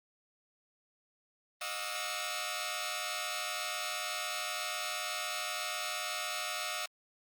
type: tone cluster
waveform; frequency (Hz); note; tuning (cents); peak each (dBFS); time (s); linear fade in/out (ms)
10% pulse; 616 / 718 / 1139 / 1308; D#5 / F5 / C#6 / E6; -17 / +48 / +47 / -14; -33 / -32 / -35 / -31; 1.61-6.86; 5
effects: Opus 32 kbps